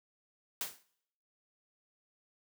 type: noise with exponential decay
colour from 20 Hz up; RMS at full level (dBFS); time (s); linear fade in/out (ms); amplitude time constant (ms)
white; -33; 0.61-0.83; 1; 46
effects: noise-tail reverb RT60 0.7 s tail -21 dB re dry + high-pass 150 Hz 12 dB/octave